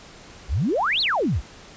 sine exponential two-way sweep, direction up then down, 48.72 to 4510 to 48.72 Hz, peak -19 dBFS, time 0.48-1.42 s, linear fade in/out 50 ms, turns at 1.01 s, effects pink hiss -45 dBFS RMS until 1.76 s + resampled to 16000 Hz

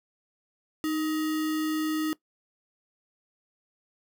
sine tone with sample-and-hold, 311.1 Hz, D#4, in tune, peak -25 dBFS, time 0.84-2.13 s, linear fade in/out 0 ms, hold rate 1575 Hz, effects noise-tail reverb RT60 0.1 s tail -19 dB re dry

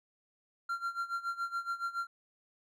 triangle tone with tremolo, 1378 Hz, F6, 24 cents flat, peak -29 dBFS, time 0.69-2.07 s, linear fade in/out 5 ms, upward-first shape sine, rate 7.1 Hz, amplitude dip 85%, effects none

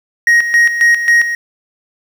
triangle tone with tremolo, 1880 Hz, A#6, 14 cents sharp, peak -4 dBFS, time 0.27-1.35 s, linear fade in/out 2 ms, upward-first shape square, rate 3.7 Hz, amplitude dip 65%, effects 7-bit

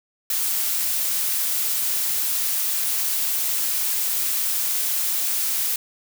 blue noise, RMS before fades -23 dBFS, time 0.3-5.76 s, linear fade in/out 2 ms, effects none

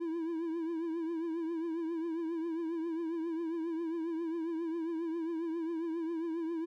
triangle tone with vibrato, 330 Hz, E4, 2 cents sharp, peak -31 dBFS, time 0-6.66 s, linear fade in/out 20 ms, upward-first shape triangle, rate 7.4 Hz, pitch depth 84 cents each way, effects none

